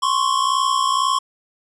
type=tone pair together; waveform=square; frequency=1046.5 / 1108.5 Hz; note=C6 / C#6; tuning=0 / 0 cents; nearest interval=minor second; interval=100 cents; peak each=-20 dBFS; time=0.02-1.19 s; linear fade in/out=10 ms; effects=resampled to 22050 Hz